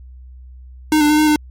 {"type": "tone with pitch steps", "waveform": "square", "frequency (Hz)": [307.8, 297.2, 303, 306.7, 301.4], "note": ["D#4", "D4", "D#4", "D#4", "D4"], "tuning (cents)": [-19, 21, -46, -25, 45], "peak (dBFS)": -11, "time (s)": [0.92, 1.36], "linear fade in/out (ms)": 2, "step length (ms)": 88, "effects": ["added 63 Hz sine -35 dBFS peak until 1.5 s", "MP3 64 kbps"]}